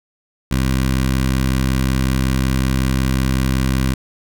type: tone with notch filter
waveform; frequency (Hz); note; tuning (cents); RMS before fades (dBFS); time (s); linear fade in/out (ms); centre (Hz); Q
15% pulse; 65.4; C2; 0; -17; 0.51-3.94; 5; 680; 1.3
effects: none